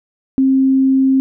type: tone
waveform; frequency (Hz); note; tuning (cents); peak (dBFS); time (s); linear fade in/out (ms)
sine; 266.1; C4; +29; -9; 0.38-1.2; 0
effects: none